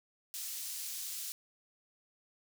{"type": "high-pass noise", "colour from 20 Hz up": "pink", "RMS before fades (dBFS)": -41, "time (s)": [0.34, 1.32], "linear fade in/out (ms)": 0, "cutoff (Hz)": 5400, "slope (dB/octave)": 12, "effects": []}